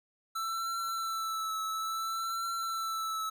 square tone with vibrato, 1327 Hz, E6, 11 cents sharp, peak -33 dBFS, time 0.35-3.3 s, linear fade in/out 10 ms, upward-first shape triangle, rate 0.59 Hz, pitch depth 37 cents each way, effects none

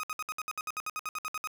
30% pulse tone bursts, 1254 Hz, D#6, 13 cents sharp, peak -30 dBFS, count 16, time 0-1.473 s, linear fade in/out 0 ms, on 33 ms, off 63 ms, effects none

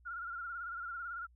sine tone with vibrato, 1396.9 Hz, F6, in tune, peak -39 dBFS, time 0.05-1.27 s, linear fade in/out 20 ms, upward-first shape sine, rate 18 Hz, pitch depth 66 cents each way, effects added 60 Hz sine -61 dBFS peak until 1.35 s

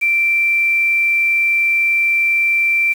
sine tone with quantisation, 2349 Hz, D7, in tune, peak -12 dBFS, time 0.01-2.94 s, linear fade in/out 20 ms, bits 6, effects none

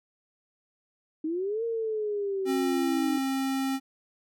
sine linear two-way sweep, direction up then down, 304.8 to 464.9 to 304.8 Hz, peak -27 dBFS, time 1.24-3.18 s, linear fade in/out 5 ms, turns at 1.64 s
square tone, 267.9 Hz, C4, 41 cents sharp, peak -27 dBFS, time 2.45-3.8 s, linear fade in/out 50 ms
effects none

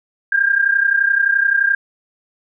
sine tone pair together, 1595.4 / 1627 Hz, G6 / G#6, +30 / -36 cents, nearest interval unison, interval 34 cents, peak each -14 / -17 dBFS, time 0.32-1.75 s, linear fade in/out 5 ms, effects none

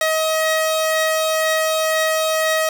sawtooth tone pair together, 634 / 1900 Hz, D#5 / A#6, +32 / +33 cents, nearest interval octave + perfect fifth, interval 1901 cents, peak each -13 / -22 dBFS, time 0.01-2.69 s, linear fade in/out 2 ms, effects none

